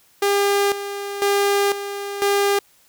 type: tone with tremolo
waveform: sawtooth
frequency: 402.2 Hz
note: G4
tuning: 44 cents sharp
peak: -12 dBFS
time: 0.22-2.59 s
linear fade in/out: 5 ms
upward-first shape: square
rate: 1 Hz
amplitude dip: 70%
effects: white hiss -56 dBFS RMS until 2.88 s